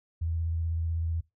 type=tone with vibrato; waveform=sine; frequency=82.41 Hz; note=E2; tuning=in tune; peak=-27 dBFS; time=0.21-1.21 s; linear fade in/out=10 ms; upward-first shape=square; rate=16 Hz; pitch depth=21 cents each way; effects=noise-tail reverb RT60 0.2 s tail -21 dB re dry